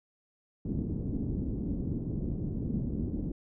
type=low-pass noise; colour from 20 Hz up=white; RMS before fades=-33 dBFS; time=0.65-3.32 s; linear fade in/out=5 ms; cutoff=280 Hz; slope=24 dB/octave; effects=none